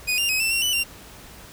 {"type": "tone with pitch steps", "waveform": "sawtooth", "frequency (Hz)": [2483, 2795, 2538, 2670, 2744, 2978, 2770], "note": ["D#7", "F7", "D#7", "E7", "F7", "F#7", "F7"], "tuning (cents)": [-4, 1, 34, 22, -31, 11, -15], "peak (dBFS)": -17, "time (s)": [0.07, 0.84], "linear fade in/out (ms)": 20, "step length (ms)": 110, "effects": ["added 60 Hz sine -50 dBFS peak until 1.52 s", "pink hiss -44 dBFS RMS until 1.52 s"]}